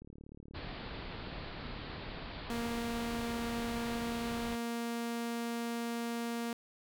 click train, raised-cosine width 3 ms, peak -38 dBFS, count 87, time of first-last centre 0.02-2.363 s, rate 36.7 Hz
pink low-pass noise, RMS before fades -44 dBFS, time 0.54-4.56 s, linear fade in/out 10 ms, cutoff 4700 Hz, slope 96 dB/octave
sawtooth tone, 234 Hz, A#3, 7 cents sharp, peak -31 dBFS, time 2.5-6.53 s, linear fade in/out 2 ms
effects none

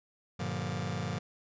sawtooth chord, G minor seventh, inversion none, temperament just, 98 / 117.6 / 147 / 176.4 Hz, G2 / Bb2 / D3 / F3, 0 / +16 / +2 / +18 cents, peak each -34 dBFS, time 0.39-1.19 s, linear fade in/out 10 ms, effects resampled to 16000 Hz

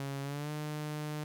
sawtooth tone with pitch glide, 138.4 to 150.93 Hz, C#3 to D3, -2 to +48 cents, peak -32 dBFS, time 0-1.24 s, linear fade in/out 2 ms, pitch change +150 cents, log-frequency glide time 0.22-0.51 s, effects none

